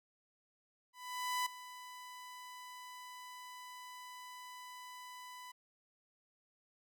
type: tone with ADSR envelope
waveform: sawtooth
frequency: 997 Hz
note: B5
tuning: 16 cents sharp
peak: -29 dBFS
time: 0.93-5.52 s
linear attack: 530 ms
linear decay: 7 ms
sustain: -16 dB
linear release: 10 ms
effects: none